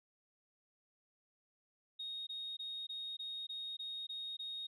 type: tone bursts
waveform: sine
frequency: 3729 Hz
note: A#7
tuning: in tune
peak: -40 dBFS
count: 9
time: 1.99-4.67 s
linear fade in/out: 10 ms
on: 280 ms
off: 20 ms
effects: tanh soft clip ceiling -36 dBFS